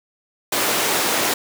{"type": "high-pass noise", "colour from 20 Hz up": "pink", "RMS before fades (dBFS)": -20, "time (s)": [0.52, 1.34], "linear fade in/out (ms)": 5, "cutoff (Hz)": 350, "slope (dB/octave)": 12, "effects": []}